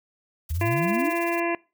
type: noise with tremolo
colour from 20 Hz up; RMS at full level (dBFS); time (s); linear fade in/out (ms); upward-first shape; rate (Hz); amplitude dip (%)
blue; -39; 0.49-1.4; 5; sine; 18; 85
type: exponential sweep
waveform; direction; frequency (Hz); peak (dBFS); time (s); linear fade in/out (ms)
sine; up; 73.5 to 349.2; -24; 0.5-1.13; 10
type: harmonic tone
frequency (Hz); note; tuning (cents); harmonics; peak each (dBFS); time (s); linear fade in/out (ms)
340.4; F4; -44; 1 / 2 / 3 / 5 / 6 / 7 / 8; -26 / -29 / -31 / -33 / -34 / -34 / -35; 0.61-1.55; 2
effects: noise-tail reverb RT60 0.3 s tail -23 dB re dry